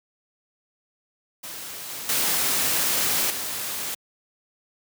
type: noise with level steps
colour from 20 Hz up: white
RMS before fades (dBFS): -36 / -34 / -23 / -30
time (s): 1.43-3.95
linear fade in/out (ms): 10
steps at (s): 1.89 / 2.09 / 3.3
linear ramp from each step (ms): 2
effects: high-pass 100 Hz 12 dB/octave